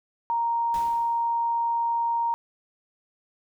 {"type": "tone", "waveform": "sine", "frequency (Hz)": 932.3, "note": "A#5", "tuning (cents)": 0, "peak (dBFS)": -22, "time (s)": [0.3, 2.34], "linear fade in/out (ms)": 0}
{"type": "noise with exponential decay", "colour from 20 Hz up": "pink", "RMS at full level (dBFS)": -40, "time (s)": [0.74, 1.43], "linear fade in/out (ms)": 1, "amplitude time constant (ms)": 150}
{"effects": []}